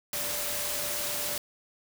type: tone in noise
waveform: sine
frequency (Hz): 587.3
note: D5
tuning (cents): 0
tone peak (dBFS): -41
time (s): 0.13-1.38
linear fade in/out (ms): 2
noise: white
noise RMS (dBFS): -32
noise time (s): 0.13-1.38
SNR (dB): -12
effects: none